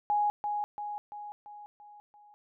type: tone with echo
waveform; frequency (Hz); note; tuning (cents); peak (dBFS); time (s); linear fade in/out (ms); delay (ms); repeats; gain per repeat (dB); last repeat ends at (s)
sine; 830.6; G#5; 0; -24; 0.1-0.3; 0; 340; 6; -5; 2.34
effects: none